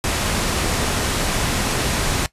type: low-pass noise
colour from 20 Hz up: pink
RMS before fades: -21 dBFS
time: 0.04-2.26 s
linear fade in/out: 0 ms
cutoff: 11000 Hz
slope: 24 dB/octave
effects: noise-tail reverb RT60 0.1 s tail -18 dB re dry + resampled to 32000 Hz